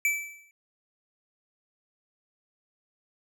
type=tone with exponential decay; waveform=square; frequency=2316 Hz; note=D7; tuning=25 cents flat; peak=-21 dBFS; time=0.05-0.51 s; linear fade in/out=1 ms; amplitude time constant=100 ms; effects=none